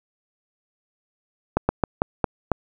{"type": "slowing click train", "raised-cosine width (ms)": 1, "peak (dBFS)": -4, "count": 6, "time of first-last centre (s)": [1.57, 2.517], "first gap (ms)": 120, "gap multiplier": 1.23, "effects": []}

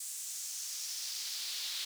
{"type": "noise with high-pass filter sweep", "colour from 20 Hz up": "brown", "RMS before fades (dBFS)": -40, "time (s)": [0, 1.85], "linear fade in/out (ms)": 5, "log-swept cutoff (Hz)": [7800, 3800], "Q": 2.2, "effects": []}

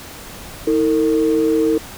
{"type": "tone pair together", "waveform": "sine", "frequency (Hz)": [320.5, 453.3], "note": ["E4", "A#4"], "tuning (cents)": [-49, -48], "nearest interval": "tritone", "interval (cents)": 601, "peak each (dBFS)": -15, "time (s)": [0.67, 1.78], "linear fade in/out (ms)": 5, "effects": ["tanh soft clip ceiling -6 dBFS", "pink hiss -35 dBFS RMS until 1.97 s"]}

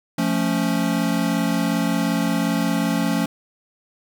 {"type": "chord", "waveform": "square", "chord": "F augmented", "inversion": "none", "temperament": "equal", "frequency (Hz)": [174.61, 220, 277.2], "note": ["F3", "A3", "C#4"], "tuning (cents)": [0, 0, 0], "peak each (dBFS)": -24, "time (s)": [0.18, 3.26], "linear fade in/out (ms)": 5, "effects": ["9-bit"]}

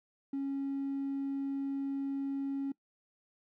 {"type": "tone", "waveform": "triangle", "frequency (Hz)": 275.3, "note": "C#4", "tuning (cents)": -12, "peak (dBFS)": -29, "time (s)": [0.33, 2.72], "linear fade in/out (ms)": 5, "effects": ["noise-tail reverb RT60 0.1 s tail -24 dB re dry", "tanh soft clip ceiling -29 dBFS"]}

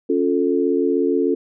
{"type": "chord", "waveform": "sine", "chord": "Db augmented", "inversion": "none", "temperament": "equal with one note detuned", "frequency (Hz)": [277.2, 353.5, 440], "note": ["Db4", "F4", "A4"], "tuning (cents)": [0, 21, 0], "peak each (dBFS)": -20, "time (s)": [0.09, 1.35], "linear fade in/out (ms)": 10, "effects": []}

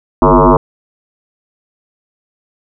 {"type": "tone with frequency modulation", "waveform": "sine", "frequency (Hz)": 345.6, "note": "F4", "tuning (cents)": -18, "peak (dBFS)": -4, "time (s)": [0.22, 0.57], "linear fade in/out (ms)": 2, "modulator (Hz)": 99.8, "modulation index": 7.9, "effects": []}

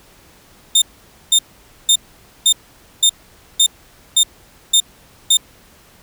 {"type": "tone bursts", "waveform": "25% pulse", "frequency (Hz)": 3631, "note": "A#7", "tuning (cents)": -46, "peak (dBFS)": -5, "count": 9, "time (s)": [0.75, 5.371], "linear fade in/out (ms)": 5, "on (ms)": 69, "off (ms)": 500, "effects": ["pink hiss -48 dBFS RMS until 6.02 s"]}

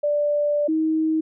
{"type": "tone pair in turn", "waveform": "sine", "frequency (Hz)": [587.3, 316.4], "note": ["D5", "D#4"], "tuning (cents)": [0, 29], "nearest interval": "major seventh", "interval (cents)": 1071, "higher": "first", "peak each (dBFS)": -18, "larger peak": "neither", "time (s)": [[0.03, 0.68], [0.68, 1.21]], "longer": "first", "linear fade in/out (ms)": 10, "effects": []}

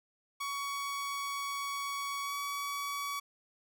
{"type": "tone with pitch glide", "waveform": "sawtooth", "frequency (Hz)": [1123, 1134.1], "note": ["C#6", "C#6"], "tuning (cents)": [22, 39], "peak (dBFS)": -31, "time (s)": [0.4, 3.2], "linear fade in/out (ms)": 10, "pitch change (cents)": 17, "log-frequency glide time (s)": [2.24, 2.34], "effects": []}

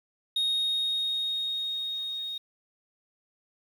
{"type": "tone with level ramp", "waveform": "sine", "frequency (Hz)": 3729, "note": "A#7", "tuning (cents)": 0, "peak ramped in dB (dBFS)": [-21, -32], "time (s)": [0.36, 2.38], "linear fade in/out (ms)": 5, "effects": ["tanh soft clip ceiling -23 dBFS", "9-bit"]}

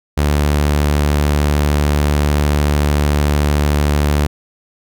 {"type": "tone", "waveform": "sawtooth", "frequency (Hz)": 73.42, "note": "D2", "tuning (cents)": 0, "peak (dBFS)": -8, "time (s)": [0.17, 4.27], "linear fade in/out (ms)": 10, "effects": []}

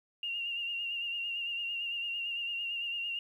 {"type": "tone with vibrato", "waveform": "sine", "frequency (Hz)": 2794, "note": "F7", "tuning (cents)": 0, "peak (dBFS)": -33, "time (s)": [0.23, 3.19], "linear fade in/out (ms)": 2, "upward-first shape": "sine", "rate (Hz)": 8.9, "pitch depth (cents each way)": 37, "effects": ["11-bit"]}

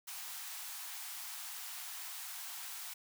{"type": "high-pass noise", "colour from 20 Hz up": "white", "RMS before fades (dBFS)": -45, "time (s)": [0.07, 2.94], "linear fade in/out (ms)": 10, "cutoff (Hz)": 700, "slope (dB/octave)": 96, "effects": []}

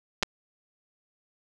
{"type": "clicks", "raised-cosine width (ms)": 0.2, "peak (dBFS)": -7, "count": 2, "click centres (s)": [0.227, 0.232], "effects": []}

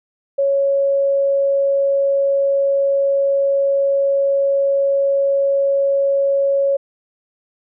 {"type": "tone", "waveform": "sine", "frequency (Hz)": 554, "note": "C#5", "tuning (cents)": -1, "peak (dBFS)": -13, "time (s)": [0.38, 6.77], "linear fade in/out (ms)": 10, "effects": []}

